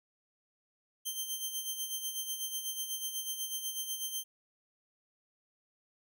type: tone with tremolo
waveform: 10% pulse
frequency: 3136 Hz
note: G7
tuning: in tune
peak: -25 dBFS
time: 1.05-4.24 s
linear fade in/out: 20 ms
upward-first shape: sine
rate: 8.1 Hz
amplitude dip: 60%
effects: none